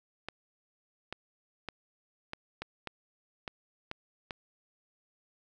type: clicks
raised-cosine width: 0.3 ms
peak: -21 dBFS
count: 9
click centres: 0.286 / 1.126 / 1.687 / 2.334 / 2.62 / 2.873 / 3.478 / 3.914 / 4.308 s
effects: none